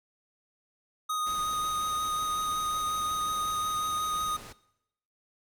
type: tone with vibrato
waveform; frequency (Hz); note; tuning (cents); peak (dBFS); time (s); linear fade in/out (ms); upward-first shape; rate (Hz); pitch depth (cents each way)
square; 1244.5; D#6; 0; -29; 1.09-4.37; 10; sine; 5.5; 11
type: low-pass noise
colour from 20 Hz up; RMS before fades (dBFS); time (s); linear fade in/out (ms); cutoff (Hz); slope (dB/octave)
pink; -46; 1.26-4.53; 10; 11000; 12
effects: noise-tail reverb RT60 0.8 s tail -19 dB re dry